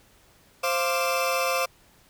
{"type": "tone cluster", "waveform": "30% pulse", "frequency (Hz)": [525, 693, 1178, 2640], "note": ["C5", "F5", "D6", "E7"], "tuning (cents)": [6, -14, 5, 2], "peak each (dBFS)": [-24, -27, -26, -29], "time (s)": [0.63, 1.66], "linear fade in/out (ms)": 10, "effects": ["pink hiss -58 dBFS RMS until 2.09 s"]}